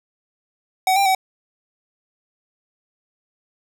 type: tone with pitch steps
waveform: square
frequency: 753 / 792 / 759 Hz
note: F#5 / G5 / F#5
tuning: +30 / +18 / +44 cents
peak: -15 dBFS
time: 0.87-1.149 s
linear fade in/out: 2 ms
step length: 93 ms
effects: none